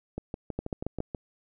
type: two click trains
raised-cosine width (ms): 2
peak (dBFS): -17 / -20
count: 4 / 7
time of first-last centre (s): 0.59-1.004 / 0.18-1.148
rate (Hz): 7.25 / 6.2
effects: none